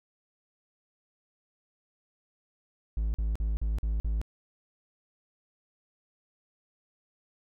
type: tone bursts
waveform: triangle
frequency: 54 Hz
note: A1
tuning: 32 cents flat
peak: -24 dBFS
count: 6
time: 2.97-4.215 s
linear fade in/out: 0 ms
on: 170 ms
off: 45 ms
effects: none